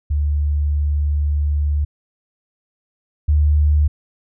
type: tone pair in turn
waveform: sine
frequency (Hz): 73.42 / 74.57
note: D2 / D2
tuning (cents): 0 / +27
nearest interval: unison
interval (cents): 27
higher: second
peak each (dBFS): -15 / -11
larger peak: second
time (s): 0.1-1.85 / 3.28-3.88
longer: first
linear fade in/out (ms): 10
effects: none